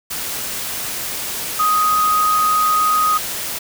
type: tone in noise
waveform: sine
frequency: 1250 Hz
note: D#6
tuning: 8 cents sharp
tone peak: -13 dBFS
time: 1.59-3.18 s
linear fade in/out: 10 ms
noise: white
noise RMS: -25 dBFS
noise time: 0.1-3.59 s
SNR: +9 dB
effects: none